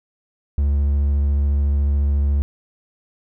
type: tone with vibrato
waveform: triangle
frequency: 71.1 Hz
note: C#2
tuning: 45 cents sharp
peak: -13 dBFS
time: 0.58-2.42 s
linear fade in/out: 0 ms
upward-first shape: triangle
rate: 14 Hz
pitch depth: 19 cents each way
effects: none